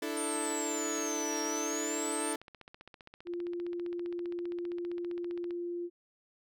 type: chord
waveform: sawtooth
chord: D suspended second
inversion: none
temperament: equal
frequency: 293.7 / 329.6 / 440 Hz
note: D4 / E4 / A4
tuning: 0 / 0 / 0 cents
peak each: -34 dBFS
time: 0.02-2.36 s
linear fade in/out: 5 ms
type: exponential two-way sweep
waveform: sine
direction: down then up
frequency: 9000 to 5588 to 9000 Hz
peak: -36 dBFS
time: 0.17-2.33 s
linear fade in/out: 0 ms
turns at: 1.42 s
type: click train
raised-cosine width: 0.3 ms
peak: -34 dBFS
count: 49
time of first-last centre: 2.35-5.508 s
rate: 15.2 Hz
type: tone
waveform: sine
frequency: 347.8 Hz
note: F4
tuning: 7 cents flat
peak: -34 dBFS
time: 3.25-5.9 s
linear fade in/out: 50 ms
effects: none